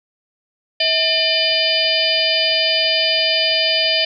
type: harmonic tone with a mistuned harmonic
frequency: 601 Hz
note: D5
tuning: 40 cents sharp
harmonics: 1 / 3 / 4 / 5 / 6 / 7 / 8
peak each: -22 / -27 / -22 / -19 / -26 / -27 / -19 dBFS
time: 0.8-4.05 s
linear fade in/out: 5 ms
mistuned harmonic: 1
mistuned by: +120 cents
effects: none